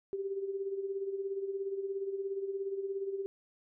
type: tone with tremolo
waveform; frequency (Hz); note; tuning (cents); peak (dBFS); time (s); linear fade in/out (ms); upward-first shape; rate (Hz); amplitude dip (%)
sine; 392; G4; 0; -31; 0.13-3.26; 0; sine; 17; 60
effects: none